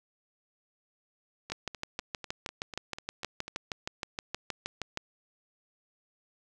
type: two click trains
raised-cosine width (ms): 0.2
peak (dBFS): -16 / -23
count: 23 / 9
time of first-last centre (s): 1.52-4.974 / 1.5-3.48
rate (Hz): 6.37 / 4.04
effects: none